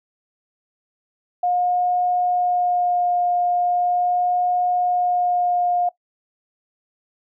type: tone with vibrato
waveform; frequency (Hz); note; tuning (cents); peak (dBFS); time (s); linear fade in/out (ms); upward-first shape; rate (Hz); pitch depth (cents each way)
sine; 714; F5; +38; -17; 1.43-5.89; 5; sine; 0.39; 11
effects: noise-tail reverb RT60 0.1 s tail -18 dB re dry